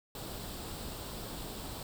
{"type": "noise with comb filter", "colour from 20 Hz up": "pink", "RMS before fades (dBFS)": -42, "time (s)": [0.15, 1.83], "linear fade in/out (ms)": 2, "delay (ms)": 0.24, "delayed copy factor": 0.5, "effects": []}